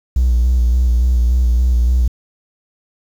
triangle tone with vibrato, 60.9 Hz, B1, 24 cents flat, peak -7 dBFS, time 0.16-2.08 s, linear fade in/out 5 ms, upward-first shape square, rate 3.5 Hz, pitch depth 40 cents each way, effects tanh soft clip ceiling -6 dBFS + 7-bit

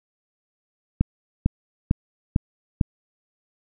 click train, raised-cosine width 5 ms, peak -5 dBFS, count 5, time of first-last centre 1.01-2.812 s, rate 2.22 Hz, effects none

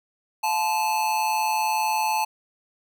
square tone with amplitude modulation, 869 Hz, A5, 22 cents flat, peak -19 dBFS, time 0.43-2.25 s, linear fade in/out 10 ms, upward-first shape sine, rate 160 Hz, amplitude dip 65%, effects none

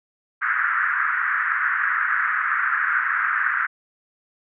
pink band-pass noise, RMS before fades -22 dBFS, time 0.41-3.67 s, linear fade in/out 20 ms, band 1300 to 1800 Hz, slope 48 dB/octave, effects none

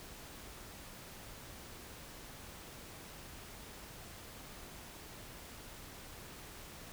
silence, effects pink hiss -51 dBFS RMS until 6.92 s

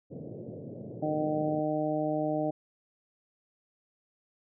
pink band-pass noise, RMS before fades -42 dBFS, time 0.1-1.61 s, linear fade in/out 20 ms, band 110 to 580 Hz, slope 48 dB/octave
harmonic tone, 153.1 Hz, D#3, 28 cents flat, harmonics 1 / 2 / 3 / 4 / 5, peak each -37 / -31 / -38 / -31 / -36 dBFS, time 1.02-2.51 s, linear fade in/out 10 ms
effects none

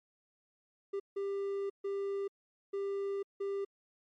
triangle tone bursts at uneven times, 396.6 Hz, G4, 20 cents sharp, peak -31 dBFS, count 5, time 0.93-1 / 1.16-1.7 / 1.84-2.28 / 2.73-3.23 / 3.4-3.65 s, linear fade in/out 10 ms, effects MP3 48 kbps

